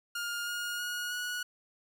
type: tone with pitch steps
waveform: sawtooth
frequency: 1414 / 1429.6 / 1445.4 / 1461.3 Hz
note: F6 / F6 / F#6 / F#6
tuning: +21 / +40 / -41 / -22 cents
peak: -30 dBFS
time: 0.15-1.43 s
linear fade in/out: 5 ms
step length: 320 ms
effects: none